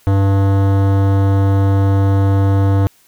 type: tone with hard clipping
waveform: sine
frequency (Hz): 98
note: G2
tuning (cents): 0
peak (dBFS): -12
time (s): 0.07-2.87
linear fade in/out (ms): 0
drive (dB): 18
effects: white hiss -52 dBFS RMS until 3.07 s